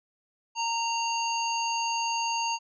harmonic tone, 925 Hz, A#5, 14 cents flat, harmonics 1 / 3 / 5 / 7, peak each -28 / -33 / -35 / -36 dBFS, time 0.55-2.59 s, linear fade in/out 50 ms, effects none

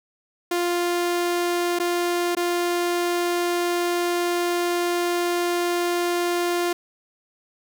sawtooth tone with dropouts, 349.5 Hz, F4, 1 cent sharp, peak -17 dBFS, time 0.51-6.73 s, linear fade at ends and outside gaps 5 ms, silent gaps 1.789-1.798 / 2.351-2.368 s, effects none

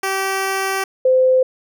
10% pulse / sine tone pair in turn, 386.3 / 515.6 Hz, G4 / C5, -25 / -26 cents, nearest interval perfect fourth, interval 499 cents, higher second, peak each -10 dBFS, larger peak neither, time 0.03-0.84 / 1.05-1.43 s, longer first, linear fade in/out 5 ms, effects none

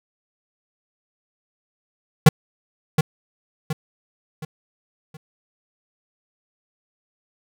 square tone with echo, 155.56 Hz, D#3, in tune, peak -6 dBFS, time 2.26-2.29 s, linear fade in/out 5 ms, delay 720 ms, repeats 4, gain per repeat -8 dB, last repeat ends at 5.17 s, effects none

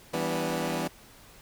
15% pulse chord, E minor seventh, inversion none, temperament equal with one note detuned, 164.81 / 196 / 246.9 / 289.1 Hz, E3 / G3 / B3 / D4, 0 / 0 / 0 / -27 cents, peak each -26 / -29 / -27 / -29 dBFS, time 0.13-0.88 s, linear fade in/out 10 ms, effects pink hiss -53 dBFS RMS until 1.41 s

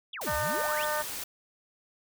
sine exponential two-way sweep, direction down then up, 3731 to 61.74 to 3731 Hz, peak -36 dBFS, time 0.13-0.85 s, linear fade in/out 5 ms, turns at 0.35 s
white noise, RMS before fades -37 dBFS, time 0.21-1.24 s, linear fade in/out 5 ms
harmonic tone, 302.1 Hz, D4, 49 cents sharp, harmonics 2 / 3 / 4 / 5 / 6, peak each -32 / -34 / -35 / -36 / -37 dBFS, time 0.26-1.03 s, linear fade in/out 20 ms
effects none

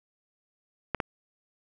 clicks, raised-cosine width 0.5 ms, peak -12 dBFS, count 2, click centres 0.947 / 1.002 s, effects none

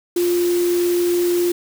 sine tone in noise, 350.7 Hz, F4, 7 cents sharp, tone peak -15 dBFS, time 0.16-1.52 s, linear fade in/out 5 ms, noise white, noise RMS -30 dBFS, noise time 0.16-1.52 s, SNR +12 dB, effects none

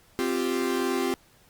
45% pulse chord, C suspended fourth, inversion none, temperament equal, 261.6 / 349.2 / 392 Hz, C4 / F4 / G4, 0 / 0 / 0 cents, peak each -29 dBFS, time 0.19-1.14 s, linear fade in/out 0 ms, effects pink hiss -59 dBFS RMS until 1.49 s + Opus 48 kbps

